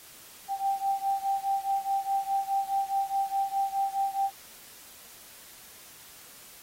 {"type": "beating tone pair", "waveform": "sine", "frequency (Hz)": [784, 788.8], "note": ["G5", "G5"], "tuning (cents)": [0, 11], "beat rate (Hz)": 4.8, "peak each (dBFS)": [-28, -30], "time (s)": [0.48, 4.31], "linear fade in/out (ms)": 50, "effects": ["white hiss -50 dBFS RMS until 6.62 s", "AAC 48 kbps"]}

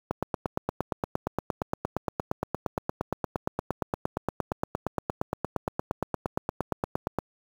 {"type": "click train", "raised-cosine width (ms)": 1, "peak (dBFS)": -12, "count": 62, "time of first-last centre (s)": [0.11, 7.187], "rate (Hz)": 8.62, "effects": ["high-pass 60 Hz 12 dB/octave", "7-bit"]}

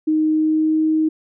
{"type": "tone with pitch glide", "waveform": "sine", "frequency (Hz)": [311.1, 314], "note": ["D#4", "D#4"], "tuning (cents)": [0, 16], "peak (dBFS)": -14, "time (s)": [0.07, 1.09], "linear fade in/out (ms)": 10, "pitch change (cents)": 16, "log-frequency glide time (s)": [0.29, 0.82], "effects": []}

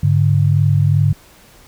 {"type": "tone pair together", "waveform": "sine", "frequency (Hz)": [102.2, 144.82], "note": ["G#2", "D3"], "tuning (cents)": [-27, -24], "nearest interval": "tritone", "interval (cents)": 603, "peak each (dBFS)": -13, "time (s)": [0.03, 1.13], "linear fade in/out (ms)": 5, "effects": ["pink hiss -46 dBFS RMS until 1.67 s"]}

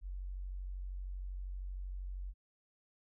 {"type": "tone", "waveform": "sine", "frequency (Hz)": 46.4, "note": "F#1", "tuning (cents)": 6, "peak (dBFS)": -39, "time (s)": [0.01, 2.34], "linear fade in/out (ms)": 50, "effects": []}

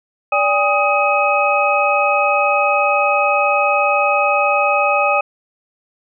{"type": "tone cluster", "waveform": "sine", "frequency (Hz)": [580, 810, 1250, 2541], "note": ["D5", "G#5", "D#6", "D#7"], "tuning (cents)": [-22, -43, 8, 36], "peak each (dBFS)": -18, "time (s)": [0.32, 5.21], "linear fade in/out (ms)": 5, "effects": []}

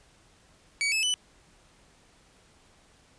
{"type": "tone with pitch steps", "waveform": "sawtooth", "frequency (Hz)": [2266, 2603, 2990], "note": ["C#7", "E7", "F#7"], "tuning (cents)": [37, -22, 17], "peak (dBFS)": -21, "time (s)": [0.81, 1.14], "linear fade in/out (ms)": 0, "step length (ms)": 110, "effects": ["pink hiss -60 dBFS RMS until 3.18 s", "resampled to 22050 Hz"]}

